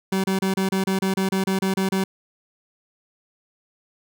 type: tone bursts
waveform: 30% pulse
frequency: 191.3 Hz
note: G3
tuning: 42 cents flat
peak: -17 dBFS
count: 13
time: 0.12-2.04 s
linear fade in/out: 5 ms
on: 120 ms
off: 30 ms
effects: none